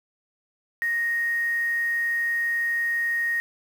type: tone with quantisation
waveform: sine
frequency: 1866 Hz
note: A#6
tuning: 1 cent sharp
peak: -22 dBFS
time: 0.82-3.4 s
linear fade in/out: 0 ms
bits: 7
effects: none